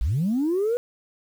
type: linear sweep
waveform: sine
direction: up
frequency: 44.77 to 493.9 Hz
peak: -19 dBFS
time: 0.01-0.77 s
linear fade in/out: 0 ms
effects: tanh soft clip ceiling -17 dBFS + 8-bit